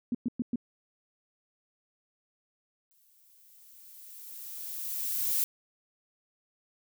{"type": "tone bursts", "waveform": "sine", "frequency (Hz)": 240.8, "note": "B3", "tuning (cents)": -44, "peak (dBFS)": -26, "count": 4, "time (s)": [0.12, 0.558], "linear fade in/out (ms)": 2, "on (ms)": 27, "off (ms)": 110}
{"type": "noise with exponential growth", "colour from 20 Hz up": "violet", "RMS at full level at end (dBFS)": -27, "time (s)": [2.91, 5.44], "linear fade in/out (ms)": 0, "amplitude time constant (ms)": 550}
{"effects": []}